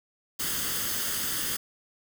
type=noise with comb filter; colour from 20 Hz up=white; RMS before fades=-30 dBFS; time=0.39-1.57 s; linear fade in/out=10 ms; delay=0.62 ms; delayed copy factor=+0.6; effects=none